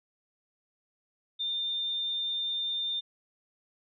sine tone, 3605 Hz, A7, 41 cents sharp, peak -29 dBFS, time 1.39-3.01 s, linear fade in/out 20 ms, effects none

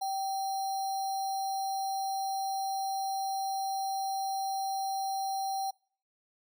sine tone with sample-and-hold, 776 Hz, G5, 18 cents flat, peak -30 dBFS, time 0.01-5.71 s, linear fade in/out 10 ms, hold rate 4900 Hz, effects noise-tail reverb RT60 0.5 s tail -26 dB re dry

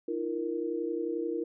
sine chord, Eb suspended second, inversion none, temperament equal with one note detuned, 311.1 / 342.4 / 466.2 Hz, Eb4 / F4 / Bb4, 0 / -34 / 0 cents, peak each -36 / -33 / -34 dBFS, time 0.08-1.44 s, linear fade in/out 5 ms, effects none

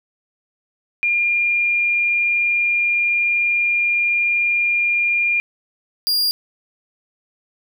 sine / 45% pulse tone pair in turn, 2407 / 4814 Hz, D7 / D8, +42 / +42 cents, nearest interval octave, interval 1200 cents, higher second, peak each -15 dBFS, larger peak neither, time 1.03-5.4 / 6.07-6.31 s, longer first, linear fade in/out 0 ms, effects none

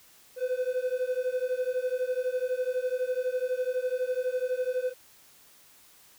triangle beating tone pair, 500 / 512 Hz, B4 / C5, +21 / -38 cents, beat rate 12 Hz, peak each -28 dBFS, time 0.36-4.94 s, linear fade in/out 50 ms, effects white hiss -57 dBFS RMS until 6.18 s

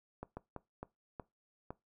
slowing click train, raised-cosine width 1 ms, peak -28 dBFS, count 6, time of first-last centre 0.23-1.705 s, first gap 140 ms, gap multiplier 1.38, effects noise-tail reverb RT60 0.2 s tail -20 dB re dry

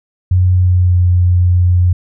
sine tone with pitch glide, 91.2 to 89.27 Hz, F#2 to F2, -24 to +38 cents, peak -7 dBFS, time 0.31-1.93 s, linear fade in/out 5 ms, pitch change -38 cents, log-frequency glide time 0.55-1 s, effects none

